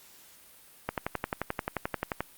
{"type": "click train", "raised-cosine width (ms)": 0.5, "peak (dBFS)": -14, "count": 16, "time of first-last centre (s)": [0.89, 2.206], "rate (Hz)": 11.4, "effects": ["white hiss -55 dBFS RMS until 2.37 s", "Opus 48 kbps"]}